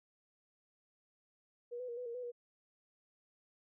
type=tone with pitch steps; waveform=sine; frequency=480.9 / 501 / 472.9 / 495.9 / 468.1 / 497.5 / 481.1 Hz; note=B4 / B4 / A#4 / B4 / A#4 / B4 / B4; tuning=-46 / +25 / +25 / +7 / +7 / +13 / -45 cents; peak=-40 dBFS; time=1.71-2.319 s; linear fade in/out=20 ms; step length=87 ms; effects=none